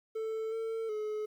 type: tone with pitch steps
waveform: triangle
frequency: 442.3 / 449.6 / 426.8 Hz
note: A4 / A4 / G#4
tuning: +9 / +37 / +47 cents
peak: -31 dBFS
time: 0.15-1.26 s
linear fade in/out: 10 ms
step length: 370 ms
effects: 11-bit